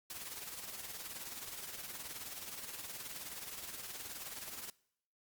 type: noise with tremolo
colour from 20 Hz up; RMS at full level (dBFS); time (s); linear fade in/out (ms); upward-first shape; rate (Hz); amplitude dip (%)
white; -43; 0.1-4.7; 2; triangle; 19; 65
effects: noise-tail reverb RT60 0.7 s tail -23 dB re dry + Opus 48 kbps